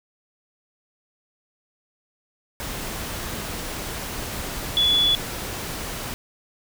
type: tone in noise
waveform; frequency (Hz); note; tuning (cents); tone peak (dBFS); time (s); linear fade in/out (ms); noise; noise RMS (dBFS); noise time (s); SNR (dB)
sine; 3422; A7; -49; -16; 4.77-5.15; 0; pink; -31; 2.6-6.14; +12
effects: none